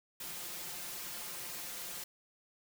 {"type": "noise with comb filter", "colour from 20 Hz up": "white", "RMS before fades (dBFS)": -43, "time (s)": [0.2, 2.04], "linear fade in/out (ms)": 5, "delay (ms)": 5.7, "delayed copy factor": 0.95, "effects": []}